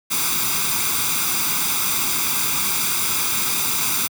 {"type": "noise with comb filter", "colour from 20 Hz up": "white", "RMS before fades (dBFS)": -21, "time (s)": [0.1, 4.08], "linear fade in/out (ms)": 20, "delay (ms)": 0.83, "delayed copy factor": 0.75, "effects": ["high-pass 100 Hz 12 dB/octave"]}